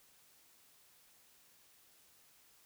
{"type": "silence", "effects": ["white hiss -66 dBFS RMS until 2.65 s"]}